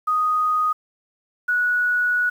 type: tone pair in turn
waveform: sine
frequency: 1244.5 / 1466.2 Hz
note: D#6 / F#6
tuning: 0 / -16 cents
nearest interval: minor third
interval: 284 cents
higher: second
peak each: -17 dBFS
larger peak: neither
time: 0.07-0.73 / 1.48-2.3 s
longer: second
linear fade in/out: 10 ms
effects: 8-bit